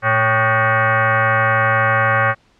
sine tone with frequency modulation, 220 Hz, A3, in tune, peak -12 dBFS, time 0.02-2.35 s, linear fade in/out 50 ms, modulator 334 Hz, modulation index 5.3, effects pink hiss -56 dBFS RMS until 2.59 s + low-pass 5000 Hz 12 dB/octave

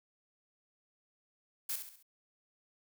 blue noise with echo, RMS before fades -36 dBFS, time 1.69-1.76 s, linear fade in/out 5 ms, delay 67 ms, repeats 4, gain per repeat -7 dB, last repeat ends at 2.028 s, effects none

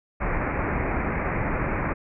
pink low-pass noise, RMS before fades -26 dBFS, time 0.2-1.94 s, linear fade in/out 20 ms, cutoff 2400 Hz, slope 96 dB/octave, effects none

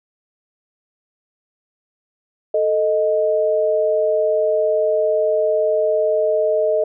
sine tone pair together, 440 / 622.3 Hz, A4 / D#5, 0 / 0 cents, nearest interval tritone, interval 600 cents, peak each -19 / -16 dBFS, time 2.54-6.84 s, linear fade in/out 5 ms, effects none

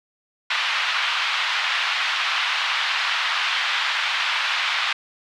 white band-pass noise, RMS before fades -23 dBFS, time 0.5-4.93 s, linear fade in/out 5 ms, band 950 to 3500 Hz, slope 24 dB/octave, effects none

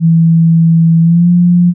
sine tone with pitch glide, 164.81 to 175.62 Hz, E3 to F3, 0 to +10 cents, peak -4 dBFS, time 0-1.74 s, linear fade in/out 50 ms, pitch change +110 cents, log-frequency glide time 1.01-1.3 s, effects none

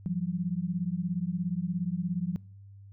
sine beating tone pair, 170 / 187 Hz, F3 / F#3, -46 / +19 cents, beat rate 17 Hz, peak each -31 dBFS, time 0.06-2.36 s, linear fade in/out 0 ms, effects noise-tail reverb RT60 0.5 s tail -24 dB re dry + added 99 Hz sine -47 dBFS peak until 2.92 s

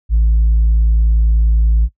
triangle tone with tanh clipping, 55.2 Hz, A1, 6 cents sharp, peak -9 dBFS, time 0.09-1.89 s, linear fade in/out 50 ms, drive 6 dB, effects noise-tail reverb RT60 0.1 s tail -19 dB re dry

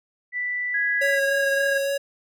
sine tone, 1975.5 Hz, B6, in tune, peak -24 dBFS, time 0.32-1.2 s, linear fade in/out 50 ms
sine tone with pitch glide, 1661.2 to 1637.4 Hz, G#6 to G#6, 0 to -25 cents, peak -22 dBFS, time 0.74-1.78 s, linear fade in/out 5 ms, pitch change -25 cents, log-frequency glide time 1-1.2 s
square tone with vibrato, 555 Hz, C#5, 2 cents sharp, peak -23 dBFS, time 1.01-1.98 s, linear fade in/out 10 ms, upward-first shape sine, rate 3.5 Hz, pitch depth 11 cents each way
effects none

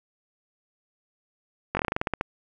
slowing click train, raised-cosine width 0.5 ms, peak -10 dBFS, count 12, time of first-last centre 1.75-2.211 s, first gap 20 ms, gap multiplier 1.14, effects none

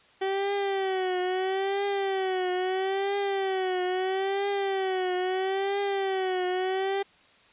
30% pulse tone with vibrato, 382.2 Hz, G4, 44 cents flat, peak -23 dBFS, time 0.21-7.03 s, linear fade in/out 10 ms, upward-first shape triangle, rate 0.76 Hz, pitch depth 95 cents each way, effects white hiss -58 dBFS RMS until 7.52 s + resampled to 8000 Hz

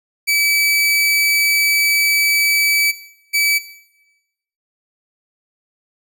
sawtooth tone pair in turn, 2298 / 2298 Hz, D7 / D7, -38 / -38 cents, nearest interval unison, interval 0 cents, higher neither, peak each -10 dBFS, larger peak neither, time 0.27-2.92 / 3.33-3.59 s, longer first, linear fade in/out 20 ms, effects noise-tail reverb RT60 1.0 s tail -17 dB re dry

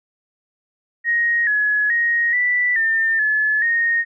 sine tone with pitch steps, 1875 / 1692 / 1875 / 1971 / 1803 / 1720 / 1856 Hz, A#6 / G#6 / A#6 / B6 / A6 / A6 / A#6, +10 / +32 / +10 / -4 / +42 / -40 / -8 cents, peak -15 dBFS, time 1.04-4.05 s, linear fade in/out 50 ms, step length 430 ms, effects none

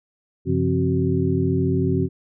sine tone cluster, 93.9 / 133.8 / 172.5 / 266 / 374.5 Hz, F#2 / C3 / F3 / C4 / F#4, +26 / +39 / -21 / +29 / +21 cents, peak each -24 dBFS, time 0.45-2.09 s, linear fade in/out 50 ms, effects none

